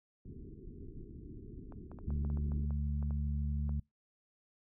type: low-pass noise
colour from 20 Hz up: pink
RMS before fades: -48 dBFS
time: 0.25-2.66 s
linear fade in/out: 5 ms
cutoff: 420 Hz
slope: 96 dB/octave
type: clicks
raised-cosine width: 1 ms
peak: -37 dBFS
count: 12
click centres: 1.723 / 1.916 / 1.988 / 2.105 / 2.249 / 2.301 / 2.373 / 2.519 / 2.707 / 3.027 / 3.108 / 3.693 s
type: harmonic tone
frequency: 72.6 Hz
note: D2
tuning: 19 cents flat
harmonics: 1 / 2 / 3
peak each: -33 / -39 / -43 dBFS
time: 2.07-3.8 s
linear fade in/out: 5 ms
effects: noise-tail reverb RT60 0.2 s tail -26 dB re dry